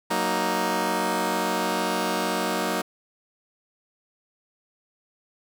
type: chord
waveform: 10% pulse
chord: D# minor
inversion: first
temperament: just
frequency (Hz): 186.68 / 233.3 / 311.1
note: F#3 / A#3 / D#4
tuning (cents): +16 / +2 / 0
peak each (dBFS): -20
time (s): 0.1-2.82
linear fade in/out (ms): 10
effects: none